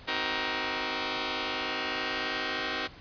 5% pulse chord, C half-diminished seventh, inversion none, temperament just, 261.6 / 314 / 376.7 / 470.9 Hz, C4 / Eb4 / Gb4 / Bb4, 0 / +16 / +31 / +18 cents, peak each -24 dBFS, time 0.07-2.88 s, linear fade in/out 20 ms, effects pink hiss -50 dBFS RMS until 3 s + resampled to 11025 Hz

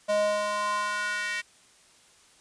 square tone with high-pass filter sweep, 207.7 Hz, G#3, in tune, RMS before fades -28 dBFS, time 0.08-1.42 s, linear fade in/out 20 ms, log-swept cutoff 550 to 2000 Hz, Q 3.5, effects white hiss -58 dBFS RMS until 2.4 s + resampled to 22050 Hz

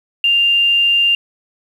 sine tone, 2794 Hz, F7, in tune, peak -10 dBFS, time 0.24-1.15 s, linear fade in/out 2 ms, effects 7-bit

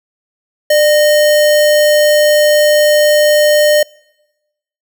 sine tone with sample-and-hold, 598 Hz, D5, 31 cents sharp, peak -6 dBFS, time 0.7-3.83 s, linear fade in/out 5 ms, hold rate 2450 Hz, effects noise-tail reverb RT60 1.0 s tail -26 dB re dry

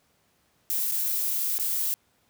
violet noise with dropouts, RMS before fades -27 dBFS, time 0.7-1.94 s, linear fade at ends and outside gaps 0 ms, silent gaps 0.914-0.92 / 1.581-1.597 s, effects pink hiss -67 dBFS RMS until 2.29 s + high-pass 80 Hz 12 dB/octave

